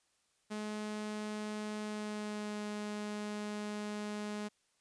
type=tone with pitch glide; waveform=sawtooth; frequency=212 to 209.2 Hz; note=G#3 to G#3; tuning=+36 to +13 cents; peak=-34 dBFS; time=0.5-4.49 s; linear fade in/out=20 ms; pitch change=-23 cents; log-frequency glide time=1.82-2.63 s; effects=white hiss -75 dBFS RMS until 4.8 s + resampled to 22050 Hz